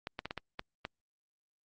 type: clicks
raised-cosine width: 0.3 ms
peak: -21 dBFS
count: 7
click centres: 0.071 / 0.191 / 0.256 / 0.309 / 0.377 / 0.594 / 0.851 s
effects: Opus 48 kbps